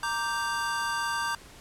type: chord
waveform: square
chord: G minor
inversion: first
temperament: equal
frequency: 932.3 / 1174.7 / 1568 Hz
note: Bb5 / D6 / G6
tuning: 0 / 0 / 0 cents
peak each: -33 / -34 / -32 dBFS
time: 0.03-1.35 s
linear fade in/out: 2 ms
effects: pink hiss -50 dBFS RMS until 1.6 s + low-pass 11000 Hz 12 dB/octave